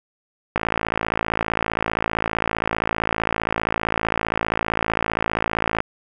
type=click train; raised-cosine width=0.5 ms; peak=-5 dBFS; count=291; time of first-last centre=0.56-5.804 s; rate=55.3 Hz; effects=none

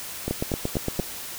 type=two click trains; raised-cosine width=2 ms; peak=-13 / -11 dBFS; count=4 / 7; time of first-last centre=0.28-0.993 / 0.31-0.998 s; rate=4.21 / 8.72 Hz; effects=white hiss -36 dBFS RMS until 1.38 s

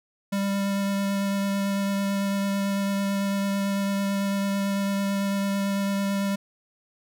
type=tone with vibrato; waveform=square; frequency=198.1 Hz; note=G3; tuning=18 cents sharp; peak=-24 dBFS; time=0.32-6.36 s; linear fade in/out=10 ms; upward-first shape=triangle; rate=9 Hz; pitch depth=12 cents each way; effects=none

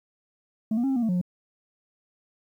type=tone with pitch steps; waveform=sine; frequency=218.8 / 239 / 270.5 / 266.7 / 239.4 / 223.7 / 180.4 / 178.6 Hz; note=A3 / A#3 / C#4 / C4 / A#3 / A3 / F#3 / F3; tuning=-9 / +43 / -42 / +33 / +46 / +29 / -44 / +39 cents; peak=-19 dBFS; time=0.71-1.214 s; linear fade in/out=5 ms; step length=63 ms; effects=tanh soft clip ceiling -21 dBFS + 10-bit

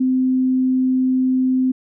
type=tone; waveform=sine; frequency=258 Hz; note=C4; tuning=24 cents flat; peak=-14 dBFS; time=0-1.72 s; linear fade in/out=10 ms; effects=none

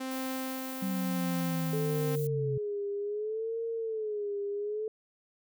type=tone with tremolo; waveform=sawtooth; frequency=261.6 Hz; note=C4; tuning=in tune; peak=-29 dBFS; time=0-2.16 s; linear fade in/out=10 ms; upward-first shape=sine; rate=0.94 Hz; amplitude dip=40%
type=noise; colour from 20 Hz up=violet; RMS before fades=-44 dBFS; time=0.11-2.27 s; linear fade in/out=2 ms
type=linear sweep; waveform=sine; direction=down; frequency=193.4 to 130.81 Hz; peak=-30 dBFS; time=0.82-2.58 s; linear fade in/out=5 ms
type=tone with vibrato; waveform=sine; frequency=430.2 Hz; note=A4; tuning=39 cents flat; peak=-31 dBFS; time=1.73-4.88 s; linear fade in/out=2 ms; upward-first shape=sine; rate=0.65 Hz; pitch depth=110 cents each way
effects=none

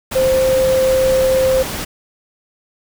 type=tone in noise; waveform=sine; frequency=523.3 Hz; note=C5; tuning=in tune; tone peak=-11 dBFS; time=0.15-1.63 s; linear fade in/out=10 ms; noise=pink; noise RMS=-24 dBFS; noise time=0.11-1.85 s; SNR=+10 dB; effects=none

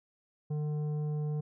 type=tone with tanh clipping; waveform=triangle; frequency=150.2 Hz; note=D3; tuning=39 cents sharp; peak=-32 dBFS; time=0.5-1.41 s; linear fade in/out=10 ms; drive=13 dB; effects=none

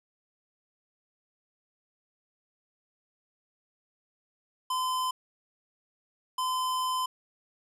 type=tone bursts at uneven times; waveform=square; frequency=1023 Hz; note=C6; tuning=39 cents flat; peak=-28 dBFS; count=2; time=4.7-5.11 / 6.38-7.06 s; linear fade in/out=5 ms; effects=resampled to 32000 Hz + 10-bit

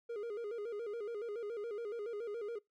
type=tone with vibrato; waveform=triangle; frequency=440 Hz; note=A4; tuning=in tune; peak=-36 dBFS; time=0.09-2.59 s; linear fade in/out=10 ms; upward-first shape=square; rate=7.1 Hz; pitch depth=110 cents each way; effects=noise-tail reverb RT60 0.2 s tail -25 dB re dry + MP3 96 kbps

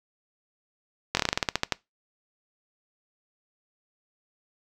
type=slowing click train; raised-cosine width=0.2 ms; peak=-5 dBFS; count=13; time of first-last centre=1.15-1.723 s; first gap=21 ms; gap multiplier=1.14; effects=noise-tail reverb RT60 0.2 s tail -22 dB re dry

